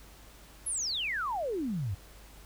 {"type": "exponential sweep", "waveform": "sine", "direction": "down", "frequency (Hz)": [11370, 86], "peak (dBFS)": -30, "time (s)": [0.66, 1.95], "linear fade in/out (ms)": 10, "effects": ["added 50 Hz sine -53 dBFS peak until 2.45 s", "pink hiss -55 dBFS RMS until 2.45 s"]}